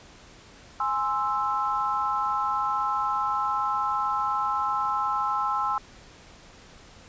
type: chord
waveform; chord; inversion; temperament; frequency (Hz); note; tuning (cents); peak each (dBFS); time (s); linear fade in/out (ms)
sine; Ab augmented; none; equal; 830.6 / 1046.5 / 1318.5; Ab5 / C6 / E6; 0 / 0 / 0; -29 / -28 / -27; 0.8-5.78; 2
effects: pink hiss -50 dBFS RMS until 7.08 s + resampled to 16000 Hz